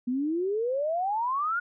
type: exponential sweep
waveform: sine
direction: up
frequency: 240 to 1460 Hz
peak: -25 dBFS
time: 0.07-1.6 s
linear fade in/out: 10 ms
effects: none